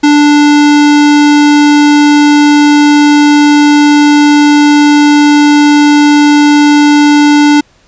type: tone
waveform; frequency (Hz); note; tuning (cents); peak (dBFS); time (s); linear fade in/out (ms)
square; 293.7; D4; 0; -3; 0.03-7.61; 10
effects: pink hiss -47 dBFS RMS until 7.87 s + resampled to 16000 Hz